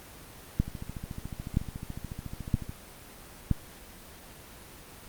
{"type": "two click trains", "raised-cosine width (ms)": 5, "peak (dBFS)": [-24, -11], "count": [29, 4], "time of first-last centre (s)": [[0.68, 2.694], [0.6, 3.513]], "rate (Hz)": [13.9, 1.03], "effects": ["pink hiss -48 dBFS RMS until 5.08 s", "Opus 24 kbps"]}